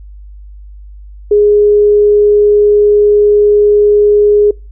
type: tone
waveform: sine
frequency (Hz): 415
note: G#4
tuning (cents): -1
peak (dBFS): -4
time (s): 1.31-4.51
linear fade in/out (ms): 5
effects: noise-tail reverb RT60 0.3 s tail -26 dB re dry + added 50 Hz sine -29 dBFS peak until 4.71 s